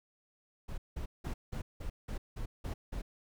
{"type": "noise bursts", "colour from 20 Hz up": "brown", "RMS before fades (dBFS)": -38, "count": 9, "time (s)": [0.68, 3.02], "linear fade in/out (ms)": 10, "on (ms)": 100, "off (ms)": 180, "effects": []}